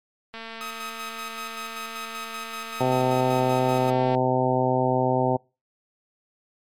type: click train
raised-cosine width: 0.3 ms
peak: -22 dBFS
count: 862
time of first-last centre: 0.34-4.15 s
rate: 226 Hz
type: tone with tremolo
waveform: sawtooth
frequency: 1268 Hz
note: D#6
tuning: 32 cents sharp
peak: -29 dBFS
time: 0.61-3.9 s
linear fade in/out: 0 ms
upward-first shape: square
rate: 5.2 Hz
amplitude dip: 45%
type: harmonic tone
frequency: 128.2 Hz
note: C3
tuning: 35 cents flat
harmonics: 1 / 2 / 3 / 4 / 5 / 6 / 7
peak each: -27 / -27 / -27 / -27 / -27 / -27 / -27 dBFS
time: 2.8-5.37 s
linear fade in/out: 10 ms
effects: noise-tail reverb RT60 0.3 s tail -26 dB re dry + MP3 64 kbps